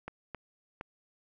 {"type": "clicks", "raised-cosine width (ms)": 0.5, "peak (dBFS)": -24, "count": 3, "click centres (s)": [0.08, 0.347, 0.811], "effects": []}